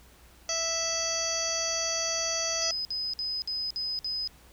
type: harmonic tone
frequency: 658 Hz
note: E5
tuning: 3 cents flat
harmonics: 1 / 2 / 3 / 4 / 5 / 7 / 8 / 9 / 10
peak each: -35 / -40 / -40 / -41 / -41 / -33 / -40 / -31 / -39 dBFS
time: 0.49-2.71 s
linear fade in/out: 2 ms
type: tone bursts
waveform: sine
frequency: 5030 Hz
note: D#8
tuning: 18 cents sharp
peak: -29 dBFS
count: 6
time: 2.62-4.275 s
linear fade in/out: 0 ms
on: 230 ms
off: 55 ms
effects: added 60 Hz sine -56 dBFS peak until 4.52 s + pink hiss -57 dBFS RMS until 4.52 s